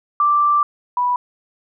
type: tone pair in turn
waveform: sine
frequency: 1174.7 / 983.6 Hz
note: D6 / B5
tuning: 0 / -7 cents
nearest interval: minor third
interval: 307 cents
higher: first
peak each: -12 / -15 dBFS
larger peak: first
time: 0.2-0.63 / 0.97-1.16 s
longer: first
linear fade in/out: 2 ms
effects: none